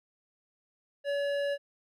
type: tone with hard clipping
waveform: sine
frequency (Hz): 568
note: C#5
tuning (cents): +42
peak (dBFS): -30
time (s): 1.04-1.58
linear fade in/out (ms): 50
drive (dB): 12
effects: none